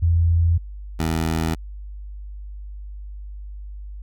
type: tone pair in turn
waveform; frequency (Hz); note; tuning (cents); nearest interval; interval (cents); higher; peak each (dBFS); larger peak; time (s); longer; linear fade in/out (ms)
sine / 15% pulse; 84.1 / 80.82; E2 / E2; +35 / -34; minor second; 69; first; -14; neither; 0.02-0.58 / 0.99-1.55; neither; 10
effects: added 50 Hz sine -32 dBFS peak until 4.02 s